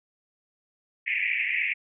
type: band-pass noise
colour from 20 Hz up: white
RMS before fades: -27 dBFS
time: 1.06-1.74 s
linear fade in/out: 20 ms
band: 1900 to 2600 Hz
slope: 96 dB/octave
effects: none